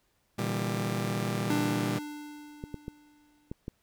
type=chord; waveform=sawtooth; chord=E half-diminished seventh; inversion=second; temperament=just; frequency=118.67 / 148.33 / 164.81 / 197.78 Hz; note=Bb2 / D3 / E3 / G3; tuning=+31 / +18 / 0 / +16 cents; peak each=-29 / -34 / -33 / -29 dBFS; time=0.38-1.99 s; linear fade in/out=10 ms
type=tone with exponential decay; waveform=square; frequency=296.5 Hz; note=D4; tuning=17 cents sharp; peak=-27 dBFS; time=1.5-3.53 s; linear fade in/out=2 ms; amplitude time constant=440 ms
type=clicks; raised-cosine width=3 ms; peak=-23 dBFS; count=5; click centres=2.639 / 2.743 / 2.881 / 3.515 / 3.681 s
effects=pink hiss -72 dBFS RMS until 3.82 s